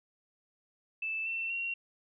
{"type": "tone with pitch steps", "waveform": "sine", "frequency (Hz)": [2637, 2689, 2743], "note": ["E7", "E7", "F7"], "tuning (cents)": [0, 34, -32], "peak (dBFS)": -32, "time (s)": [1.02, 1.74], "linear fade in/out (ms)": 5, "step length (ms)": 240, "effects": []}